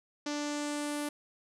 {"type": "tone with low-pass filter sweep", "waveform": "sawtooth", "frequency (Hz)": 293.7, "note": "D4", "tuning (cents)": 0, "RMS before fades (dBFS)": -35, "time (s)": [0.26, 1.09], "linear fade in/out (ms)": 5, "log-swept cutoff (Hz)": [5800, 11000], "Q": 2.5, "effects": []}